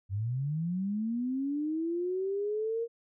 sine linear sweep, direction up, 92.5 to 469.6 Hz, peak -29 dBFS, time 0.09-2.88 s, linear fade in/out 50 ms, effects none

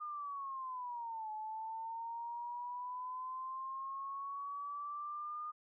sine linear two-way sweep, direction down then up, 1221 to 857 to 1221 Hz, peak -40 dBFS, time 0-5.52 s, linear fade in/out 20 ms, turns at 1.31 s, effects none

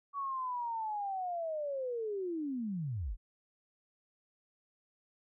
sine linear sweep, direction down, 1135 to 31.57 Hz, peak -34 dBFS, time 0.13-3.17 s, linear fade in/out 50 ms, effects none

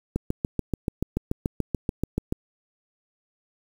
click train, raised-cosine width 3 ms, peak -11 dBFS, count 16, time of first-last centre 0.16-2.325 s, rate 6.93 Hz, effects 7-bit

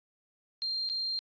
sine tone with dropouts, 4186 Hz, C8, in tune, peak -30 dBFS, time 0.62-1.19 s, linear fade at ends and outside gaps 0 ms, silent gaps 0.89-0.898 s, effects resampled to 11025 Hz + 12-bit

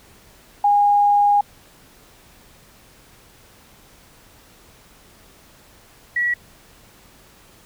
sine tone pair in turn, 818 / 1932.1 Hz, G#5 / B6, -26 / -38 cents, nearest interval octave + minor third, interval 1488 cents, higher second, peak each -12 / -17 dBFS, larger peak first, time 0.64-1.41 / 6.16-6.34 s, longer first, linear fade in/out 5 ms, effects pink hiss -50 dBFS RMS until 7.65 s

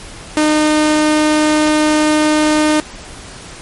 sawtooth tone, 305.3 Hz, D#4, 33 cents flat, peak -6 dBFS, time 0.37-2.8 s, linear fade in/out 0 ms, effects pink hiss -33 dBFS RMS until 3.61 s + MP3 48 kbps

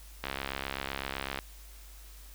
click train, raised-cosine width 0.3 ms, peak -17 dBFS, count 79, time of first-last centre 0.24-1.389 s, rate 67.9 Hz, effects added 50 Hz sine -48 dBFS peak until 2.34 s + white hiss -55 dBFS RMS until 2.34 s

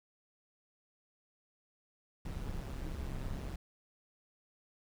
brown noise with amplitude modulation, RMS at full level -37 dBFS, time 2.25-3.56 s, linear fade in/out 5 ms, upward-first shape sine, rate 135 Hz, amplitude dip 65%, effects none

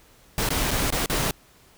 pink noise with dropouts, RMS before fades -24 dBFS, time 0.38-1.31 s, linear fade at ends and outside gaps 1 ms, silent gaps 0.49-0.504 / 0.709-0.713 / 0.904-0.924 / 1.06-1.098 s, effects pink hiss -55 dBFS RMS until 1.77 s

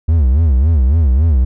triangle tone with vibrato, 72.3 Hz, D2, 27 cents flat, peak -6 dBFS, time 0.08-1.45 s, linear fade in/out 10 ms, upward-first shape sine, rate 3.6 Hz, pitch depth 260 cents each way, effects none

